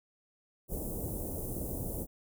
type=band-stop noise; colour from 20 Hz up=pink; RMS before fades=-37 dBFS; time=0.68-2.07 s; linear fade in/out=50 ms; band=590 to 10000 Hz; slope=24 dB/octave; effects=none